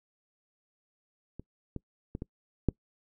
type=clicks; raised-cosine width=3 ms; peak=-28 / -23 / -23 / -23 / -11 dBFS; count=5; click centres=1.396 / 1.763 / 2.151 / 2.221 / 2.687 s; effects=noise-tail reverb RT60 0.1 s tail -25 dB re dry